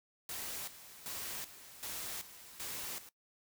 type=noise with tremolo; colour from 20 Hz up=white; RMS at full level=-42 dBFS; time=0.29-3.09 s; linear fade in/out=2 ms; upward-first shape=square; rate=1.3 Hz; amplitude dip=75%; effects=noise-tail reverb RT60 0.1 s tail -18 dB re dry